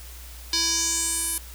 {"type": "tone with band-pass filter sweep", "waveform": "square", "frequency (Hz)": 331.7, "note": "E4", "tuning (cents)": 11, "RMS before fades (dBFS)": -25, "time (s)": [0.53, 1.38], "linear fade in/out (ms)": 2, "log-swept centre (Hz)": [4800, 11000], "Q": 3.7, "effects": ["added 60 Hz sine -40 dBFS peak until 1.54 s", "white hiss -45 dBFS RMS until 1.54 s"]}